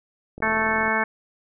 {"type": "click train", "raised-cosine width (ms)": 2, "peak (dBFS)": -25, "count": 22, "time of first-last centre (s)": [0.38, 0.88], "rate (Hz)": 42}
{"type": "harmonic tone", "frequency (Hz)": 220, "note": "A3", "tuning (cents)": 0, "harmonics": [1, 2, 3, 4, 5, 6, 7, 8, 10], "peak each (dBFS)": [-30, -31, -30, -27, -29, -32, -27, -26, -28], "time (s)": [0.42, 1.04], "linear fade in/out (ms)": 5}
{"effects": []}